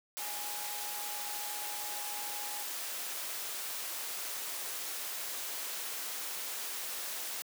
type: tone in noise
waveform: sine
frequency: 830.6 Hz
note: G#5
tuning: in tune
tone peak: -45 dBFS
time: 0.19-2.63 s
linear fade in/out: 0 ms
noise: white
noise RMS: -39 dBFS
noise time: 0.17-7.42 s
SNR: -9 dB
effects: high-pass 400 Hz 12 dB/octave